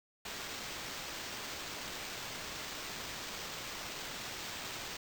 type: noise with sample-and-hold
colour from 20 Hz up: violet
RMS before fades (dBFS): -43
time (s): 0.25-4.97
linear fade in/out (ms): 5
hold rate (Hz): 11025
effects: none